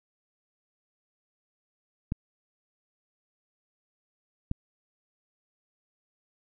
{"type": "clicks", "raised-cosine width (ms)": 5, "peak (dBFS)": -16, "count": 2, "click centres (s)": [2.121, 4.514], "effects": []}